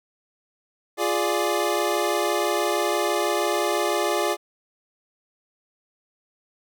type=chord; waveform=25% pulse; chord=D diminished; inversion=first; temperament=equal; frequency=349.2 / 415.3 / 587.3 Hz; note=F4 / Ab4 / D5; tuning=0 / 0 / 0 cents; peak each=-22 dBFS; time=0.97-4.37 s; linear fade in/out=50 ms; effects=none